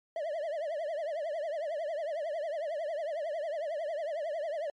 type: tone with vibrato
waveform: triangle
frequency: 622.3 Hz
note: D#5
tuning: in tune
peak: -30 dBFS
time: 0.16-4.7 s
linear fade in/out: 2 ms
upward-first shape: triangle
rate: 11 Hz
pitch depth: 190 cents each way
effects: MP3 48 kbps